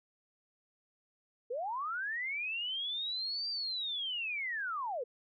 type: linear two-way sweep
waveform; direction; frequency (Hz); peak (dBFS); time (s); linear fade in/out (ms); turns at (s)
sine; up then down; 446.4 to 4738 to 446.4; -34; 1.5-5.04; 10; 3.49
effects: none